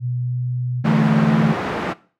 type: tone with pitch glide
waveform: sine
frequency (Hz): 123.47 to 124.19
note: B2 to B2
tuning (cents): 0 to +10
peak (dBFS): -20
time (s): 0-0.85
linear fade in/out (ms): 50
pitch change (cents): +10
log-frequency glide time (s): 0.24-0.36
type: chord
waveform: sine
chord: D suspended second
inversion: none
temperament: equal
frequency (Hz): 146.83 / 164.81 / 220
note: D3 / E3 / A3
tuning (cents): 0 / 0 / 0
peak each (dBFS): -19 / -19 / -17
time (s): 0.84-1.53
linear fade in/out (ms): 10
type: band-pass noise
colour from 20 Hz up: pink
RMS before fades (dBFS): -24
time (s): 0.84-1.94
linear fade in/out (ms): 20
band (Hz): 190 to 1700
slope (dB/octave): 12
effects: noise-tail reverb RT60 0.4 s tail -19 dB re dry